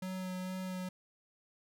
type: tone with vibrato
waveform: square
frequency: 185.2 Hz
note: F#3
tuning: 2 cents sharp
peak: -38 dBFS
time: 0.02-0.89 s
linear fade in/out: 5 ms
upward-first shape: sine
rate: 2.2 Hz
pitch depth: 13 cents each way
effects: none